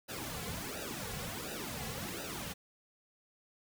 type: noise with flanger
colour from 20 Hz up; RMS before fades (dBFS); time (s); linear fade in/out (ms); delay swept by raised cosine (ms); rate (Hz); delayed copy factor
pink; -41; 0.08-2.54; 20; 0.91 to 3.31; 1.4; -1
effects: none